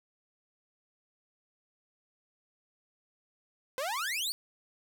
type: exponential sweep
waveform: sawtooth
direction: up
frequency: 496.4 to 4699 Hz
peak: -28 dBFS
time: 3.78-4.32 s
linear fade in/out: 0 ms
effects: none